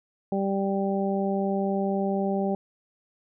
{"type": "harmonic tone", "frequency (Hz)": 196, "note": "G3", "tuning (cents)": 0, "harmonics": [1, 2, 3, 4], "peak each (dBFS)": [-26, -29, -31, -32], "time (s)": [0.32, 2.55], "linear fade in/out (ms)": 2, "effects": []}